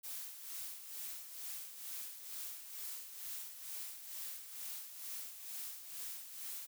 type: noise with tremolo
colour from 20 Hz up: blue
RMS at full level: -44 dBFS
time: 0.03-6.67 s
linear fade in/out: 20 ms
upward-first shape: sine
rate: 2.2 Hz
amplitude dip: 60%
effects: none

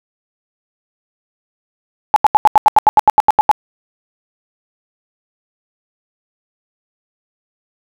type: tone bursts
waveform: sine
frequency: 852 Hz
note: G#5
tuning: 44 cents sharp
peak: -3 dBFS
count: 14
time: 2.14-3.514 s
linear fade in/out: 0 ms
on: 22 ms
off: 82 ms
effects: none

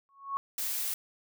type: tone with exponential growth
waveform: sine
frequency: 1104 Hz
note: C#6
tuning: 7 cents flat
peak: -26 dBFS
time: 0.09-0.37 s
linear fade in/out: 0 ms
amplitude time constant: 59 ms
type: noise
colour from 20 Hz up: blue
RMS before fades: -33 dBFS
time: 0.58-0.94 s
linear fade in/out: 2 ms
effects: none

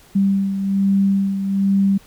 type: beating tone pair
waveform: sine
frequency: 196 / 197.2 Hz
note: G3 / G3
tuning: 0 / +11 cents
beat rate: 1.2 Hz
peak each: -15 / -23 dBFS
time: 0.15-1.98 s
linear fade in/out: 10 ms
effects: pink hiss -49 dBFS RMS until 2.06 s

